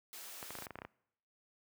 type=high-pass noise; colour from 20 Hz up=white; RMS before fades=-49 dBFS; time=0.13-0.66 s; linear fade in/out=0 ms; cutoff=360 Hz; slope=12 dB/octave
type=clicks; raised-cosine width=0.5 ms; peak=-29 dBFS; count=11; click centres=0.428 / 0.506 / 0.553 / 0.587 / 0.623 / 0.668 / 0.707 / 0.756 / 0.788 / 0.819 / 0.85 s
effects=noise-tail reverb RT60 0.8 s tail -24 dB re dry + high-pass 60 Hz 12 dB/octave